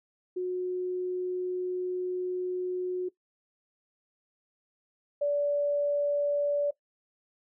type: tone pair in turn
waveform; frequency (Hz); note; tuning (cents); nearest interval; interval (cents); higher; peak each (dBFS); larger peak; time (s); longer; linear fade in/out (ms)
sine; 364.2 / 578.1; F#4 / D5; -27 / -27; minor sixth; 800; second; -28 / -24; second; 0.36-3.09 / 5.21-6.71; first; 10
effects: noise-tail reverb RT60 0.1 s tail -18 dB re dry